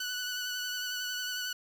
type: tone with vibrato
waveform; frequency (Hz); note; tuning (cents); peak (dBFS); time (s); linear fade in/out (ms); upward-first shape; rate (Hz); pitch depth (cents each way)
15% pulse; 1485; F#6; +6; -27; 0-1.53; 5; triangle; 11; 24
effects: 9-bit